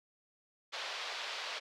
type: band-pass noise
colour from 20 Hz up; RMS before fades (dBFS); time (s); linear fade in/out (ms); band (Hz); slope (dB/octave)
white; -41; 0.72-1.6; 20; 510 to 4400; 24
effects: none